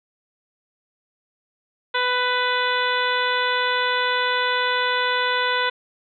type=harmonic tone; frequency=497 Hz; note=B4; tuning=11 cents sharp; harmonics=1 / 2 / 3 / 4 / 5 / 6 / 7 / 8; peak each=-27 / -24 / -24 / -28 / -32 / -33 / -28 / -34 dBFS; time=1.94-5.7 s; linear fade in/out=10 ms; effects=none